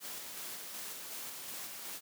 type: noise with tremolo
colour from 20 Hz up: white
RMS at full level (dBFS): -43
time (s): 0-2.01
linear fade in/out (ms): 50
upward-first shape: square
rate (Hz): 2.7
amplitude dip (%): 25
effects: high-pass 150 Hz 12 dB/octave